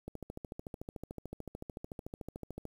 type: click train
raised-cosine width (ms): 2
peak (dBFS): -28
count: 36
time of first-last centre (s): 0.08-2.654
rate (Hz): 13.6
effects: 9-bit